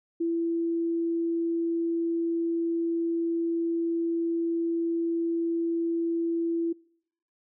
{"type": "tone", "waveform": "sine", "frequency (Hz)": 334.6, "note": "E4", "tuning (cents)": 26, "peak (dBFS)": -24, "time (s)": [0.2, 6.73], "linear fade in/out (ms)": 10, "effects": ["noise-tail reverb RT60 0.7 s tail -26 dB re dry"]}